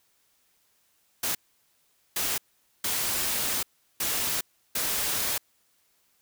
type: noise bursts at uneven times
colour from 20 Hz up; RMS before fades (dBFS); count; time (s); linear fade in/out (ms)
white; -28; 5; 1.23-1.35 / 2.16-2.38 / 2.84-3.63 / 4-4.41 / 4.75-5.38; 5
effects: white hiss -68 dBFS RMS until 6.21 s